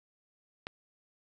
click, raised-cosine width 0.3 ms, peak -21 dBFS, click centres 0.669 s, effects none

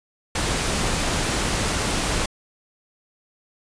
pink noise, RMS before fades -23 dBFS, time 0.35-2.26 s, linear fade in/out 5 ms, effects resampled to 22050 Hz

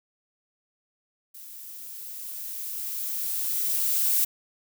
violet noise with level ramp, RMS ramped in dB -44 to -22 dBFS, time 1.34-4.25 s, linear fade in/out 10 ms, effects none

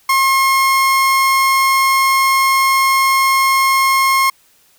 30% pulse tone, 1074 Hz, C6, 45 cents sharp, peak -8 dBFS, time 0.09-4.3 s, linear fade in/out 5 ms, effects white hiss -53 dBFS RMS until 4.78 s

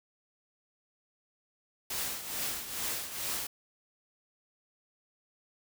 white noise with tremolo, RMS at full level -33 dBFS, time 1.9-3.47 s, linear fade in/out 5 ms, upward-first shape triangle, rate 2.3 Hz, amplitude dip 70%, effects none

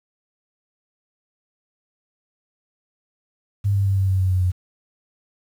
sine tone with pitch steps, 100.4 / 98.96 / 97.54 / 96.14 / 94.76 / 93.41 / 92.07 / 90.75 Hz, G2 / G2 / G2 / G2 / F#2 / F#2 / F#2 / F#2, +42 / +17 / -8 / -33 / +42 / +17 / -8 / -33 cents, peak -16 dBFS, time 3.64-4.52 s, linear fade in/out 20 ms, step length 110 ms, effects 8-bit

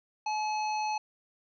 harmonic tone, 855 Hz, A5, 50 cents flat, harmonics 1 / 3 / 5 / 7, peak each -29 / -39 / -43 / -46 dBFS, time 0.26-0.98 s, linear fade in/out 5 ms, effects none

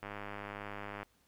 click train, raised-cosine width 0.5 ms, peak -27 dBFS, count 103, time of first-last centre 0.03-1.03 s, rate 102 Hz, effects pink hiss -71 dBFS RMS until 1.27 s

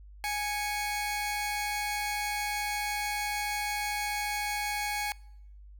sawtooth tone pair together, 830.6 / 2217 Hz, G#5 / C#7, 0 / 0 cents, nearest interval octave + perfect fourth, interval 1700 cents, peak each -28 / -31 dBFS, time 0.24-5.12 s, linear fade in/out 0 ms, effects noise-tail reverb RT60 0.8 s tail -25 dB re dry + added 50 Hz sine -47 dBFS peak until 5.79 s

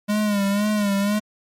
square tone with vibrato, 204.9 Hz, G#3, 23 cents flat, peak -19 dBFS, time 0.08-1.2 s, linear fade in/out 20 ms, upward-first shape sine, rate 2 Hz, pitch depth 63 cents each way, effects MP3 64 kbps

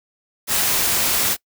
white noise, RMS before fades -19 dBFS, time 0.47-1.37 s, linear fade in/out 50 ms, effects noise-tail reverb RT60 0.1 s tail -23 dB re dry

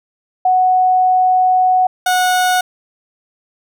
sine / 30% pulse tone pair in turn, 740 / 732.3 Hz, F#5 / F#5, 0 / -18 cents, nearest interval unison, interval 18 cents, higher first, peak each -9 dBFS, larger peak neither, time 0.45-1.87 / 2.06-2.61 s, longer first, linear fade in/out 5 ms, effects none

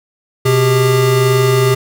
square tone pair together, 126.15 / 400.5 Hz, B2 / G4, +37 / +37 cents, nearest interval octave + minor sixth, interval 2000 cents, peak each -13 dBFS, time 0.45-1.75 s, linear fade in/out 10 ms, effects none

